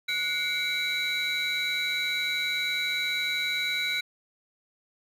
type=tone cluster; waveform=triangle; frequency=1468 / 2133 / 2285 / 3925 Hz; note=F#6 / C7 / D7 / B7; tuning=-14 / +33 / -48 / -11 cents; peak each=-32 / -31 / -28 / -27 dBFS; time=0.08-4.01 s; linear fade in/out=10 ms; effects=tanh soft clip ceiling -20 dBFS